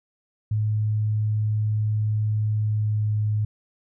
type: tone with pitch glide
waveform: sine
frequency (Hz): 107.1 to 106.24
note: A2 to G#2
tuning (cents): -46 to +40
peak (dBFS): -20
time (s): 0.51-3.45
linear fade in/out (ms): 5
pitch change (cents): -14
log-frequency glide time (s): 2.55-3.1
effects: none